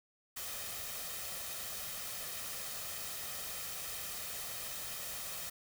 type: noise with comb filter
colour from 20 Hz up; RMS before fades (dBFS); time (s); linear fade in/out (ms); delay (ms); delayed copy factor
white; -42; 0.36-5.5; 10; 1.6; +0.5
effects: none